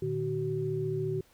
sine tone cluster, 116.8 / 151.2 / 377.3 Hz, A#2 / D#3 / F#4, +4 / -49 / +34 cents, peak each -36 / -34 / -31 dBFS, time 0.02-1.21 s, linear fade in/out 5 ms, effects pink hiss -63 dBFS RMS until 1.33 s

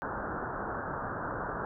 white low-pass noise, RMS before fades -36 dBFS, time 0.02-1.65 s, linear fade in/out 0 ms, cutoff 1600 Hz, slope 96 dB/octave, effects none

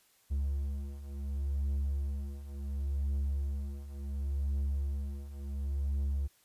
triangle beating tone pair, 69.3 / 70 Hz, C#2 / C#2, 0 / +18 cents, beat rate 0.7 Hz, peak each -35 / -31 dBFS, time 0.3-6.28 s, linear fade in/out 20 ms, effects white hiss -67 dBFS RMS until 6.44 s + resampled to 32000 Hz

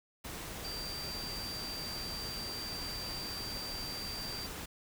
sine tone in noise, 4699 Hz, D8, in tune, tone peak -40 dBFS, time 0.64-4.47 s, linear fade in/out 10 ms, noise pink, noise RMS -43 dBFS, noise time 0.24-4.66 s, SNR 0 dB, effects none

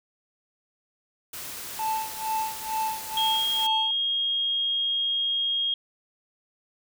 white noise, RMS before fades -37 dBFS, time 1.33-3.67 s, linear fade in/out 5 ms
triangle tone with tremolo, 880 Hz, A5, in tune, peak -22 dBFS, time 1.79-3.91 s, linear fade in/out 2 ms, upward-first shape sine, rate 2.2 Hz, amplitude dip 90%
sine tone, 3255 Hz, G#7, 36 cents flat, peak -23 dBFS, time 3.17-5.74 s, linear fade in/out 2 ms
effects none

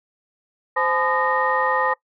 sine tone cluster, 518 / 856 / 1014 / 1225 / 1856 Hz, C5 / A5 / B5 / D#6 / A#6, -17 / -48 / +45 / -27 / -8 cents, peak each -24 dBFS, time 0.76-1.94 s, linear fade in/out 10 ms, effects noise-tail reverb RT60 0.1 s tail -21 dB re dry + tanh soft clip ceiling -7 dBFS

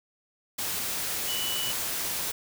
sine tone in noise, 2960 Hz, F#7, in tune, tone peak -31 dBFS, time 1.28-1.72 s, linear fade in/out 10 ms, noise white, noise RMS -31 dBFS, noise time 0.58-2.32 s, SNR -3 dB, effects none

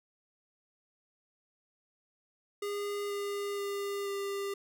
square tone with pitch steps, 408 / 404.7 / 401.5 / 398.2 Hz, G#4 / G#4 / G4 / G4, -31 / -45 / +41 / +27 cents, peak -34 dBFS, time 2.62-4.54 s, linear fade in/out 5 ms, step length 480 ms, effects none

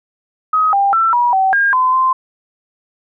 sine tone with pitch steps, 1264 / 796 / 1338 / 965 / 765 / 1615 / 1023 / 1040 Hz, D#6 / G5 / E6 / B5 / G5 / G#6 / C6 / C6, +27 / +26 / +25 / -40 / -42 / -49 / -39 / -11 cents, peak -10 dBFS, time 0.53-2.13 s, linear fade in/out 5 ms, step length 200 ms, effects none

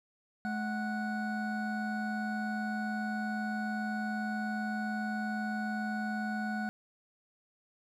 triangle tone cluster, 214.5 / 741 / 1474 Hz, A3 / F#5 / F#6, -44 / +2 / -7 cents, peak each -32 / -37 / -37 dBFS, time 0.45-6.69 s, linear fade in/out 0 ms, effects none

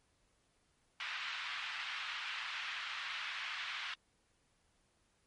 white band-pass noise, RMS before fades -42 dBFS, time 1-3.94 s, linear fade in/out 2 ms, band 1100 to 3300 Hz, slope 24 dB/octave, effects pink hiss -75 dBFS RMS until 5.26 s + MP3 48 kbps

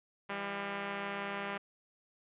5% pulse tone pair together, 167.76 / 200 Hz, E3 / G3, +31 / +35 cents, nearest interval minor third, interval 304 cents, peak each -35 / -25 dBFS, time 0.29-1.58 s, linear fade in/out 10 ms, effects resampled to 8000 Hz

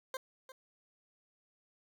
20% pulse tone with echo, 523.3 Hz, C5, in tune, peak -32 dBFS, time 0.14-0.17 s, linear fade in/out 2 ms, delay 350 ms, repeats 1, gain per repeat -13 dB, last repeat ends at 0.52 s, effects none

